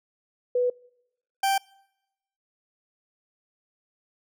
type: tone pair in turn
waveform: sine / 40% pulse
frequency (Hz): 493.9 / 782.4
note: B4 / G5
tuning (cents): 0 / -4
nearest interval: minor sixth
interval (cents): 796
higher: second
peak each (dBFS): -20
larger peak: neither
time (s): 0.55-0.7 / 1.43-1.58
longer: neither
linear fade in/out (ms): 5
effects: noise-tail reverb RT60 0.9 s tail -26 dB re dry